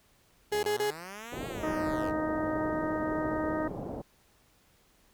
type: linear two-way sweep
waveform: 5% pulse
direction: up then down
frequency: 55 to 277.7 to 74.6 Hz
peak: -30 dBFS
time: 0.5-2.13 s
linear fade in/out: 50 ms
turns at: 1.47 s
type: tone bursts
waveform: 35% pulse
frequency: 417.9 Hz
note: G#4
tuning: 11 cents sharp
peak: -25 dBFS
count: 3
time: 0.52-0.906 s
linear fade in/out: 5 ms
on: 110 ms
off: 28 ms
type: low-pass noise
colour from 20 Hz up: white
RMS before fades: -38 dBFS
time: 1.32-4.02 s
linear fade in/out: 10 ms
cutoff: 640 Hz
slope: 24 dB/octave
type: harmonic tone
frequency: 311.1 Hz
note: D#4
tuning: in tune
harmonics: 1 / 2 / 3 / 4 / 5 / 6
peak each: -32 / -34 / -39 / -39 / -45 / -43 dBFS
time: 1.63-3.68 s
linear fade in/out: 5 ms
effects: pink hiss -65 dBFS RMS until 5.13 s